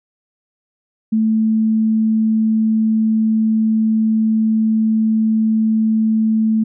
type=tone; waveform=sine; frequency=220 Hz; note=A3; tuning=in tune; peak=-12 dBFS; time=1.12-6.64 s; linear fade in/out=10 ms; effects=none